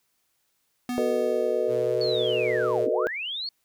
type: tone with exponential decay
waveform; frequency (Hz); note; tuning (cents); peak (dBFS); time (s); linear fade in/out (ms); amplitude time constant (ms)
square; 246.6; B3; -2; -27; 0.89-2.87; 2; 430
type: chord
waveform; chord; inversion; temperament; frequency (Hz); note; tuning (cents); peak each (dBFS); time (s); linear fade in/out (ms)
sine; B dominant seventh; second; just; 370.4 / 444.5 / 493.9 / 617.4; F#4 / A4 / B4 / D#5; +2 / +18 / 0 / -14; -29 / -27 / -27 / -28; 0.98-3.07; 0
type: tone with pitch glide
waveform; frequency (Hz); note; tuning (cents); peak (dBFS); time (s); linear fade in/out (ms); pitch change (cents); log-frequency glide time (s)
sawtooth; 123.9 to 119.82; B2 to A#2; +6 to +48; -33; 1.67-2.88; 50; -58; 2.09-2.14
type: linear two-way sweep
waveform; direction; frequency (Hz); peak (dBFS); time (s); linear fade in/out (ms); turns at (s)
sine; down then up; 4484 to 236.4 to 4484; -29; 2.01-3.49; 2; 2.88
effects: white hiss -72 dBFS RMS until 3.64 s